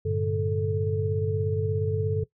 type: tone cluster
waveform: sine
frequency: 97.5 / 114.4 / 146.1 / 438.1 Hz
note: G2 / A#2 / D3 / A4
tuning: -9 / -32 / -9 / -7 cents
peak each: -27 / -34 / -31 / -27 dBFS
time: 0.05-2.24 s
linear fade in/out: 10 ms
effects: noise-tail reverb RT60 0.1 s tail -18 dB re dry

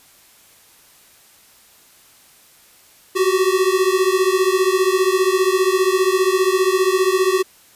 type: beating tone pair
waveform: square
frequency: 368.5 / 383.5 Hz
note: F#4 / G4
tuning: -7 / -38 cents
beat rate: 15 Hz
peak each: -18 dBFS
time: 3.15-7.43 s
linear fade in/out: 20 ms
effects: white hiss -50 dBFS RMS until 7.75 s + resampled to 32000 Hz

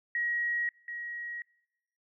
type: tone pair in turn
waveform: sine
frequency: 1900 / 1900 Hz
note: A#6 / A#6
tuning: +33 / +33 cents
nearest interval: unison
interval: 0 cents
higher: neither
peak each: -28 / -36 dBFS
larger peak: first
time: 0.15-0.69 / 0.88-1.42 s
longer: neither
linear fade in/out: 2 ms
effects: noise-tail reverb RT60 0.9 s tail -25 dB re dry

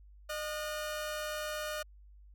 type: tone pair together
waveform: sawtooth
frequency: 609 / 1448.5 Hz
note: D#5 / F#6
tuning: -37 / -37 cents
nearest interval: octave + minor third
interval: 1500 cents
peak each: -33 / -38 dBFS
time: 0.29-1.83 s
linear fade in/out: 10 ms
effects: added 50 Hz sine -53 dBFS peak until 2.34 s

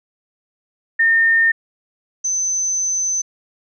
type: tone pair in turn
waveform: sine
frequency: 1820 / 6122 Hz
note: A#6 / G8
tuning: -42 / -42 cents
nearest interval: octave + major sixth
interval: 2100 cents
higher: second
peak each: -11 / -17 dBFS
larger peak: first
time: 0.99-1.52 / 2.24-3.22 s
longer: second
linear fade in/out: 10 ms
effects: none

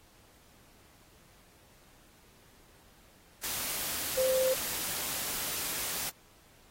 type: tone in noise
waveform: sine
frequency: 520 Hz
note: C5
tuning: 11 cents flat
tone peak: -25 dBFS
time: 4.17-4.54 s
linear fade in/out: 10 ms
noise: white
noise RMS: -35 dBFS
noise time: 3.43-6.1 s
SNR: +7 dB
effects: pink hiss -61 dBFS RMS until 6.7 s + AAC 48 kbps

